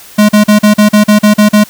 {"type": "tone bursts", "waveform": "square", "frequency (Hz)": 209.9, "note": "G#3", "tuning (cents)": 19, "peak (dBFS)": -3, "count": 10, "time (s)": [0.18, 1.64], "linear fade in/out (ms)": 10, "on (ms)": 110, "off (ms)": 40, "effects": ["white hiss -34 dBFS RMS until 1.69 s"]}